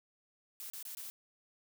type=noise with dropouts; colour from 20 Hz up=blue; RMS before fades=-45 dBFS; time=0.6-1.1 s; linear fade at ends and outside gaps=0 ms; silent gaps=0.7-0.734 / 0.827-0.852 / 0.949-0.971 s; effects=none